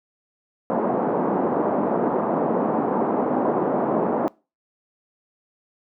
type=band-pass noise; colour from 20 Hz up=pink; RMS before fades=-22 dBFS; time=0.7-4.28 s; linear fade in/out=0 ms; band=210 to 960 Hz; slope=24 dB/octave; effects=noise-tail reverb RT60 0.3 s tail -24 dB re dry